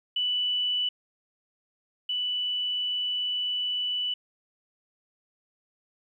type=tone pair in turn; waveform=sine; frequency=2971 / 2971 Hz; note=F#7 / F#7; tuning=+6 / +6 cents; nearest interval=unison; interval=0 cents; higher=neither; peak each=-24 / -26 dBFS; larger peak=first; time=0.16-0.89 / 2.09-4.14 s; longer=second; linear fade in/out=5 ms; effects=11-bit